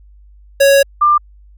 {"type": "tone pair in turn", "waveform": ["square", "sine"], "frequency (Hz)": [554.4, 1192.2], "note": ["C#5", "D6"], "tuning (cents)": [0, 26], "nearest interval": "octave + minor second", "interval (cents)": 1326, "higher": "second", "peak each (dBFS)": -7, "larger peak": "neither", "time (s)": [[0.6, 0.83], [1.01, 1.18]], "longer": "first", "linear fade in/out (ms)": 10, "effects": ["added 50 Hz sine -40 dBFS peak until 1.57 s"]}